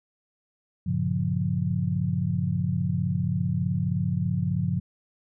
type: chord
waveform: sine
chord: G half-diminished seventh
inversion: none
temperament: just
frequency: 98 / 117.6 / 141.12 / 176.4 Hz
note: G2 / Bb2 / Db3 / F3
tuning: 0 / +16 / +31 / +18 cents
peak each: -29 / -32 / -28 / -27 dBFS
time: 0.86-4.8 s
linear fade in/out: 10 ms
effects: none